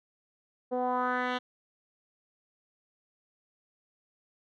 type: tone with low-pass filter sweep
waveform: 10% pulse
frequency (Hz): 250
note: B3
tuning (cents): +21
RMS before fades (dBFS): -30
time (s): 0.71-1.39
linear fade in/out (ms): 20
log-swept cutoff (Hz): 540 to 3100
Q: 2.6
effects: none